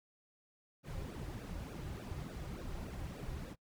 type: noise with flanger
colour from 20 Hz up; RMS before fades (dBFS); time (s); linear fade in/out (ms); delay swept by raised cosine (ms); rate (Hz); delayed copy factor
brown; -44; 0.83-3.56; 50; 0.94 to 4.64; 3.4; -0.85
effects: noise-tail reverb RT60 0.1 s tail -25 dB re dry